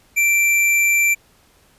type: tone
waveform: square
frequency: 2348 Hz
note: D7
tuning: 1 cent flat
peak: -14 dBFS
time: 0.16-1.15 s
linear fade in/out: 20 ms
effects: pink hiss -55 dBFS RMS until 1.78 s + resampled to 32000 Hz